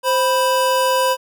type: tone pair together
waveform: square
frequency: 523.3 / 987.9 Hz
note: C5 / B5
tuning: 0 / 0 cents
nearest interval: major seventh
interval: 1100 cents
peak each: -18 dBFS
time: 0.03-1.17 s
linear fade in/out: 50 ms
effects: none